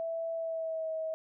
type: tone with pitch glide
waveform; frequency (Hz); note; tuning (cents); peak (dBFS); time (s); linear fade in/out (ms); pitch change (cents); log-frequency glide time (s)
sine; 659.3 to 639.4; E5 to D#5; 0 to +47; -32; 0-1.14; 0; -53; 0.34-0.9
effects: none